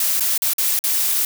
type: noise with dropouts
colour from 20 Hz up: blue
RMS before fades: -19 dBFS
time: 0-1.25 s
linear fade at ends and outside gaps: 2 ms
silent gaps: 0.198-0.206 / 0.378-0.42 / 0.535-0.582 / 0.791-0.839 s
effects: none

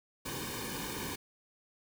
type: noise with comb filter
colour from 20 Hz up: pink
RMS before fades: -39 dBFS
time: 0.25-1.16 s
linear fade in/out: 10 ms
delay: 1.5 ms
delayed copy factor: -0.9
effects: none

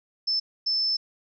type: tone bursts at uneven times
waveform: sine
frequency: 5274 Hz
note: E8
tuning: in tune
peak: -22 dBFS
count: 2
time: 0.27-0.4 / 0.66-0.97 s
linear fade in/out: 10 ms
effects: none

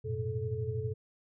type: tone cluster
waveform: sine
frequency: 92.2 / 110.6 / 122.8 / 433.8 Hz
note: F#2 / A2 / B2 / A4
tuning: -6 / +9 / -9 / -25 cents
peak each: -39 / -37 / -36 / -37 dBFS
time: 0.04-0.94 s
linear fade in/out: 20 ms
effects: none

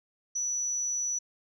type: tone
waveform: sine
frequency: 5920 Hz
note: F#8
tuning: in tune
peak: -27 dBFS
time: 0.35-1.19 s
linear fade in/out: 10 ms
effects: tanh soft clip ceiling -24 dBFS

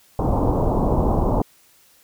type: low-pass noise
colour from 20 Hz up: pink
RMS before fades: -19 dBFS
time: 0.19-1.42 s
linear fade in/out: 2 ms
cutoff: 1000 Hz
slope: 48 dB/octave
effects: white hiss -55 dBFS RMS until 2.03 s

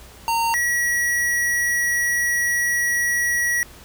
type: tone pair in turn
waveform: square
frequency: 920 / 1922 Hz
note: A#5 / B6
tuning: -23 / -48 cents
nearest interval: octave + minor second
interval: 1275 cents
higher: second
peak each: -19 dBFS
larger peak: neither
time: 0.28-0.54 / 0.54-3.63 s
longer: second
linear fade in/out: 0 ms
effects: added 60 Hz sine -46 dBFS peak until 3.84 s + pink hiss -45 dBFS RMS until 3.84 s

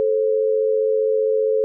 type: tone pair together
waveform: sine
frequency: 437.8 / 533 Hz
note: A4 / C5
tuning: -9 / +32 cents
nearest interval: minor third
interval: 341 cents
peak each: -17 / -21 dBFS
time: 0-1.64 s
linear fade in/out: 0 ms
effects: none

